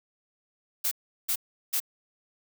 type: noise bursts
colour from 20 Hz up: blue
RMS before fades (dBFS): -27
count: 3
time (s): 0.84-1.802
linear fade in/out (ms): 10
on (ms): 74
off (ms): 370
effects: none